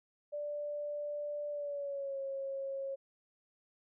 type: tone with pitch glide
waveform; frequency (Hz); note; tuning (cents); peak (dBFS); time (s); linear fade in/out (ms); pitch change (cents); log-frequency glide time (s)
sine; 587.3 to 544.8; D5 to C#5; 0 to -30; -36; 0.32-2.96; 20; -130; 1.5-2.19
effects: none